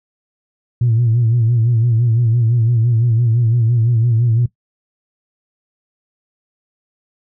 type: tone with vibrato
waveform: sine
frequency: 116.54 Hz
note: A#2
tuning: in tune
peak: -10 dBFS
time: 0.81-4.46 s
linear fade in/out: 5 ms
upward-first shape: sine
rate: 5.9 Hz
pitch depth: 84 cents each way
effects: noise-tail reverb RT60 0.1 s tail -18 dB re dry + tanh soft clip ceiling -7 dBFS